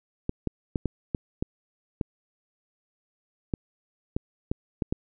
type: clicks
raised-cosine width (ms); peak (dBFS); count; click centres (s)
3; -13; 12; 0.294 / 0.473 / 0.758 / 0.857 / 1.148 / 1.425 / 2.012 / 3.538 / 4.165 / 4.515 / 4.822 / 4.925
effects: none